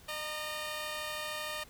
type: tone pair together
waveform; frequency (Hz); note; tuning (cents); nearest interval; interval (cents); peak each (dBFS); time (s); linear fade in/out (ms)
10% pulse; 609 / 930; D#5 / A#5; -37 / -4; perfect fifth; 733; -29 / -34; 0.08-1.64; 10
effects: pink hiss -57 dBFS RMS until 1.69 s